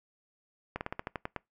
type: slowing click train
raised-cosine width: 0.5 ms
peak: -19 dBFS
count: 9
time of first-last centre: 0.76-1.363 s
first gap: 49 ms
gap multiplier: 1.12
effects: noise-tail reverb RT60 0.2 s tail -24 dB re dry